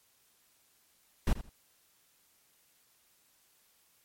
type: noise with echo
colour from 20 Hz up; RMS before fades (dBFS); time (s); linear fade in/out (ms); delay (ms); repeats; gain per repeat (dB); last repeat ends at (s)
brown; -25; 1.27-1.33; 2; 82; 2; -14; 1.494
effects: white hiss -68 dBFS RMS until 4.04 s + MP3 64 kbps